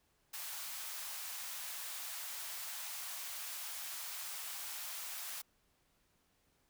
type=high-pass noise; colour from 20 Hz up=white; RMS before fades=-44 dBFS; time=0.33-5.42 s; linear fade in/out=10 ms; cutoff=700 Hz; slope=24 dB/octave; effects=pink hiss -75 dBFS RMS until 6.69 s